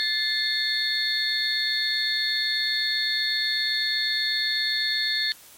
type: tone cluster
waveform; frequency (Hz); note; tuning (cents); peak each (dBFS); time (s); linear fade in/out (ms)
sine; 1744 / 2096 / 3552 / 3680 / 4343; A6 / C7 / A7 / A#7 / C#8; -16 / +2 / +16 / -23 / -36; -28 / -34 / -31 / -31 / -25; 0-5.32; 0
effects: white hiss -49 dBFS RMS until 5.57 s + MP3 64 kbps